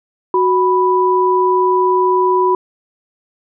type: tone pair together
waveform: sine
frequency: 370 / 987.8 Hz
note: F#4 / B5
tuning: 0 / 0 cents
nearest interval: octave + perfect fourth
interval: 1700 cents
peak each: -13 dBFS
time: 0.34-2.55 s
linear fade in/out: 2 ms
effects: none